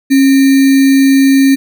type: tone with sample-and-hold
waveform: sine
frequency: 271.5 Hz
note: C#4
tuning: 36 cents flat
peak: -4 dBFS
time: 0.1-1.56 s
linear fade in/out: 20 ms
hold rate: 2100 Hz
effects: none